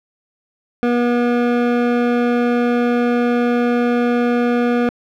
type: tone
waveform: 25% pulse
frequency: 241.1 Hz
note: B3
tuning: 41 cents flat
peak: -10 dBFS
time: 0.83-4.89 s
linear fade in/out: 0 ms
effects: low-pass 2000 Hz 12 dB/octave + 8-bit